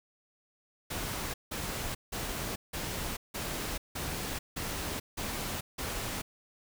pink noise bursts, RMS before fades -36 dBFS, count 9, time 0.9-6.22 s, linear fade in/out 10 ms, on 440 ms, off 170 ms, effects none

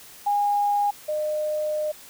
sine tone pair in turn, 818 / 608.8 Hz, G#5 / D#5, -26 / -38 cents, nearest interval perfect fourth, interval 512 cents, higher first, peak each -19 / -23 dBFS, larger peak first, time 0.26-0.91 / 1.08-1.92 s, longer second, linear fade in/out 10 ms, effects white hiss -46 dBFS RMS until 2.09 s

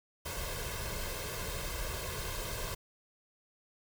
pink noise with comb filter, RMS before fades -38 dBFS, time 0.25-2.75 s, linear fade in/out 10 ms, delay 1.9 ms, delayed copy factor +0.7, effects none

